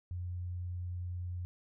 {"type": "tone", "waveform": "sine", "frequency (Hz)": 89, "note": "F2", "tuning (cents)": 33, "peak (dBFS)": -36, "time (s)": [0.11, 1.45], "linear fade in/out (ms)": 0, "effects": []}